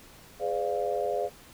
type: chord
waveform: sine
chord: G# diminished seventh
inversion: none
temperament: equal with one note detuned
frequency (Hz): 415.3 / 506.9 / 587.3 / 698.5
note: G#4 / B4 / D5 / F5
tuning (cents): 0 / +45 / 0 / 0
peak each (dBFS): -32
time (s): 0.39-1.3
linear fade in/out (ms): 50
effects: pink hiss -52 dBFS RMS until 1.53 s